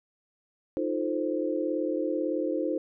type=chord; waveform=sine; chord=F dominant seventh; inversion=third; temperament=equal; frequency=311.1 / 349.2 / 440 / 523.3 Hz; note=Eb4 / F4 / A4 / C5; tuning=0 / 0 / 0 / 0 cents; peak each=-30 / -32 / -35 / -31 dBFS; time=0.77-2.78 s; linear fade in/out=0 ms; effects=none